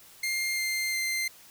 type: tone with pitch steps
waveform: sawtooth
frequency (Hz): 2113 / 2100 / 2086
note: C7 / C7 / C7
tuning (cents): +16 / +6 / -6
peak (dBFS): -24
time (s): 0.23-1.28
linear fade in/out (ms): 5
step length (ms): 350
effects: white hiss -53 dBFS RMS until 1.5 s